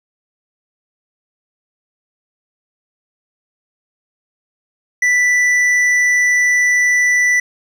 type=tone with hard clipping; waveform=sine; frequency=1975.5 Hz; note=B6; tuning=in tune; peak=-12 dBFS; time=5.02-7.4 s; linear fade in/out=5 ms; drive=6 dB; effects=none